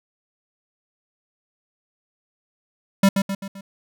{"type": "tone with echo", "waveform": "square", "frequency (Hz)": 196, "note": "G3", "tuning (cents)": 0, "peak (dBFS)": -12, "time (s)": [3.03, 3.09], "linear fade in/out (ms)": 5, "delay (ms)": 130, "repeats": 4, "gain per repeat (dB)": -6, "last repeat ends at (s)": 3.61, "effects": []}